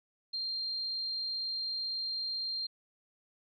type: tone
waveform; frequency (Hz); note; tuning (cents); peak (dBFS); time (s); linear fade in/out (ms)
sine; 4186; C8; 0; -33; 0.33-2.67; 10
effects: none